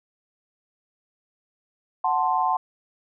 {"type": "chord", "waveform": "sine", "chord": "F# diminished", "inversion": "none", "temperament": "equal", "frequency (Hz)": [740, 880, 1046.5], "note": ["F#5", "A5", "C6"], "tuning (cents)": [0, 0, 0], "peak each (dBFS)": -24, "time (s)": [2.04, 2.57], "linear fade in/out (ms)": 5, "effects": []}